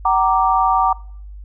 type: chord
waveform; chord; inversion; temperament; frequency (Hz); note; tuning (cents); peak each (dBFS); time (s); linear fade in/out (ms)
sine; Gb augmented; none; equal with one note detuned; 759.5 / 932.3 / 1174.7; Gb5 / Bb5 / D6; +45 / 0 / 0; -17; 0.05-0.93; 5
effects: noise-tail reverb RT60 0.6 s tail -24 dB re dry + added 50 Hz sine -32 dBFS peak until 1.44 s